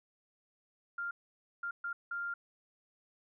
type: tone bursts at uneven times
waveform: sine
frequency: 1396.9 Hz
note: F6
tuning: in tune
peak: -35 dBFS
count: 4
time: 0.98-1.11 / 1.63-1.71 / 1.84-1.93 / 2.11-2.34 s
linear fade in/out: 5 ms
effects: none